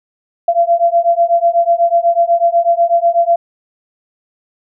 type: beating tone pair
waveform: sine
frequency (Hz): 679 / 687.1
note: F5 / F5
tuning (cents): -49 / -28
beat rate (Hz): 8.1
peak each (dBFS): -12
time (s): 0.48-3.36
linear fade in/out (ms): 5
effects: none